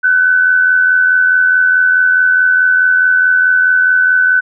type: tone with amplitude modulation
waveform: sine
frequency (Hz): 1507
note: F#6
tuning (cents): +31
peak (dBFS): -5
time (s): 0.03-4.41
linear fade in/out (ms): 20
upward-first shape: sine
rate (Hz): 84.7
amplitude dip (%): 45
effects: none